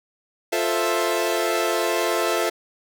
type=chord; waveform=sawtooth; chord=F major seventh; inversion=none; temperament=equal; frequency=349.2 / 440 / 523.3 / 659.3 Hz; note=F4 / A4 / C5 / E5; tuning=0 / 0 / 0 / 0 cents; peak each=-22 / -22 / -24 / -21 dBFS; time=0.52-2.5 s; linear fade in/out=10 ms; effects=none